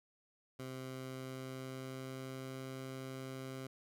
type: tone with pitch glide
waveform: 15% pulse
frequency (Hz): 130.4 to 131.92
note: C3 to C3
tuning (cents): -5 to +15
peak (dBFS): -37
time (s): 0.59-3.67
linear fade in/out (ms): 5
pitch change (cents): +20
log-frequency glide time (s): 0.69-2.63
effects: none